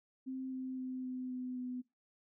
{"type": "tone with pitch steps", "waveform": "sine", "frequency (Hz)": [261.6, 259.3, 257.1, 254.9, 252.7, 250.5], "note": ["C4", "C4", "C4", "C4", "B3", "B3"], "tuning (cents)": [0, -15, -30, -45, 40, 25], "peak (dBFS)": -38, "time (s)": [0.26, 1.82], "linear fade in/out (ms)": 20, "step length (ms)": 260, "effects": ["noise-tail reverb RT60 0.2 s tail -19 dB re dry"]}